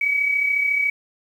sine tone pair together, 2240 / 2274 Hz, C#7 / C#7, +18 / +44 cents, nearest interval unison, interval 26 cents, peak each -27 / -18 dBFS, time 0.01-0.9 s, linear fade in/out 5 ms, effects 8-bit

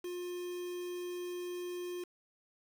triangle tone with quantisation, 355.7 Hz, F4, 32 cents sharp, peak -36 dBFS, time 0.04-2.04 s, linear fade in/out 5 ms, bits 8, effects none

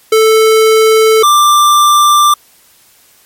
square tone pair in turn, 440 / 1182.1 Hz, A4 / D6, 0 / +11 cents, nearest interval octave + perfect fourth, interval 1711 cents, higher second, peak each -5 dBFS, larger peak neither, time 0.12-1.23 / 1.23-2.34 s, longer neither, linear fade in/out 5 ms, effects white hiss -46 dBFS RMS until 3.25 s + MP3 64 kbps

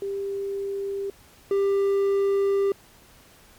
sine / triangle tone pair in turn, 396 / 396 Hz, G4 / G4, +18 / +18 cents, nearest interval unison, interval 0 cents, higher neither, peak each -26 / -17 dBFS, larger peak second, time 0.02-1.1 / 1.51-2.72 s, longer second, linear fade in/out 2 ms, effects pink hiss -53 dBFS RMS until 3.58 s + MP3 96 kbps

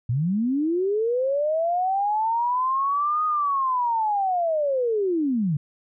sine linear two-way sweep, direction up then down, 110 to 1248 to 136.3 Hz, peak -20 dBFS, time 0.09-5.57 s, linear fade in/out 5 ms, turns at 3.25 s, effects none

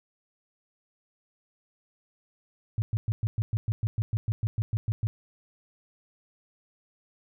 sine tone bursts, 108.3 Hz, A2, 27 cents flat, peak -23 dBFS, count 16, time 2.78-5.07 s, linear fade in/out 0 ms, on 40 ms, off 110 ms, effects none

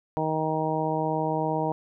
harmonic tone, 157.2 Hz, D#3, 18 cents sharp, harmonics 1 / 2 / 3 / 4 / 5 / 6, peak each -31 / -31 / -31 / -31 / -31 / -31 dBFS, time 0.17-1.72 s, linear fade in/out 0 ms, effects none

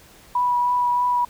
sine tone with vibrato, 979 Hz, B5, 15 cents flat, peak -17 dBFS, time 0.35-1.25 s, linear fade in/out 5 ms, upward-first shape triangle, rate 3.2 Hz, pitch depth 15 cents each way, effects pink hiss -49 dBFS RMS until 1.29 s

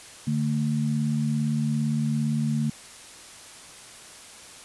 sine tone pair together, 146.83 / 224.4 Hz, D3 / A3, 0 / +34 cents, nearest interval perfect fifth, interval 734 cents, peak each -25 dBFS, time 0.27-2.7 s, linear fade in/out 5 ms, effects white hiss -45 dBFS RMS until 4.64 s + resampled to 24000 Hz

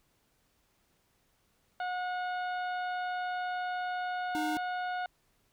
harmonic tone, 726 Hz, F#5, 33 cents flat, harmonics 1 / 2 / 3 / 4 / 5 / 6, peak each -33 / -38 / -51 / -51 / -52 / -57 dBFS, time 1.8-5.06 s, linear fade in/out 2 ms
square tone, 307 Hz, D#4, 23 cents flat, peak -33 dBFS, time 4.35-4.57 s, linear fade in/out 0 ms
effects pink hiss -72 dBFS RMS until 5.52 s

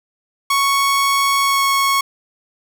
sawtooth tone with pitch glide, 1108.7 to 1101.7 Hz, C#6 to C#6, 0 to -11 cents, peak -10 dBFS, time 0.5-2.01 s, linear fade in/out 5 ms, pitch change -11 cents, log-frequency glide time 1.42-1.64 s, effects 8-bit

